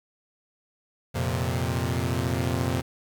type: chord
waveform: sawtooth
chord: F suspended fourth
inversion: none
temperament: equal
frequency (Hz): 87.31 / 116.54 / 130.81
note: F2 / Bb2 / C3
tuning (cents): 0 / 0 / 0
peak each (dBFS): -25 / -25 / -25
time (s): 1.14-2.82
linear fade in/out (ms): 20
effects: 9-bit